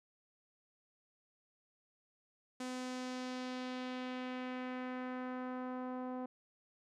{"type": "tone with low-pass filter sweep", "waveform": "sawtooth", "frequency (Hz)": 253.7, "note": "B3", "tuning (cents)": 47, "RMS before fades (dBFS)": -42, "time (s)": [2.6, 6.26], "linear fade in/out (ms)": 5, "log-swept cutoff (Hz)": [8100, 880], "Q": 1.3, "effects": []}